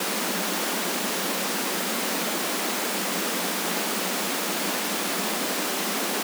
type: high-pass noise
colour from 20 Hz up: pink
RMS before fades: -27 dBFS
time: 0-6.23 s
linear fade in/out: 5 ms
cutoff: 180 Hz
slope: 96 dB/octave
effects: none